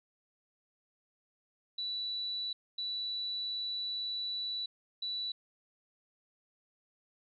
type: tone bursts at uneven times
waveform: sine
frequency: 3951 Hz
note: B7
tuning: in tune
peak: -34 dBFS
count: 3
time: 1.78-2.53 / 2.78-4.66 / 5.02-5.32 s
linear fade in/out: 5 ms
effects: none